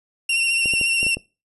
40% pulse tone with vibrato, 2735 Hz, F7, 37 cents flat, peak -17 dBFS, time 0.29-1.15 s, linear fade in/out 5 ms, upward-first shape sine, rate 14 Hz, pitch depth 29 cents each way
clicks, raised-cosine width 2 ms, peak -18 dBFS, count 6, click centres 0.658 / 0.737 / 0.813 / 1.03 / 1.066 / 1.17 s
effects noise-tail reverb RT60 0.3 s tail -22 dB re dry + resampled to 32000 Hz

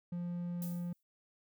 triangle tone, 174.61 Hz, F3, in tune, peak -34 dBFS, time 0.12-0.93 s, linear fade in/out 5 ms
violet noise with exponential decay, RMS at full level -44 dBFS, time 0.62-1.03 s, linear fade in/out 1 ms, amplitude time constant 87 ms
effects none

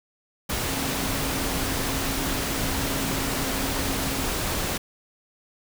sine tone in noise, 270 Hz, C#4, 45 cents flat, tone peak -33 dBFS, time 0.68-4.26 s, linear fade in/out 10 ms, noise pink, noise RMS -27 dBFS, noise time 0.49-4.78 s, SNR -9 dB, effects none

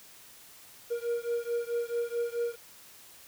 triangle beating tone pair, 470.4 / 475 Hz, A#4 / A#4, +16 / +33 cents, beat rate 4.6 Hz, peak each -30 / -31 dBFS, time 0.9-2.56 s, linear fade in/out 20 ms, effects white hiss -53 dBFS RMS until 3.27 s

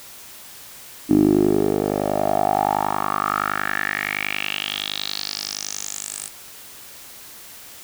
10% pulse tone with band-pass filter sweep, 50.7 Hz, G#1, 41 cents flat, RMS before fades -22 dBFS, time 1.09-6.29 s, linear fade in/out 20 ms, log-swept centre 290 to 9000 Hz, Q 5.3, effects white hiss -41 dBFS RMS until 7.83 s

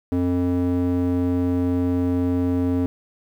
square tone with band-pass filter, 89 Hz, F2, 33 cents sharp, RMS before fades -21 dBFS, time 0.12-2.86 s, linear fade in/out 0 ms, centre 290 Hz, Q 1.9, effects 9-bit

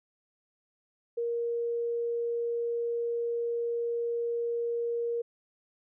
sine tone, 469.8 Hz, A#4, 13 cents sharp, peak -28 dBFS, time 1.17-5.22 s, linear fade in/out 10 ms, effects none

